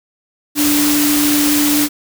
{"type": "tone in noise", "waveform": "sine", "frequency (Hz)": 293.7, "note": "D4", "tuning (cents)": 0, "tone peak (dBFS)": -13, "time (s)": [0.55, 1.89], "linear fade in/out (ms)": 50, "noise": "white", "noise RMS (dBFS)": -17, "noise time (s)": [0.55, 1.89], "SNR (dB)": 1, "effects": []}